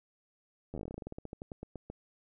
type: slowing click train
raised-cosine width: 2 ms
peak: -28 dBFS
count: 23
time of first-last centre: 0.74-1.9 s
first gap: 11 ms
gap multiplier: 1.13
effects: none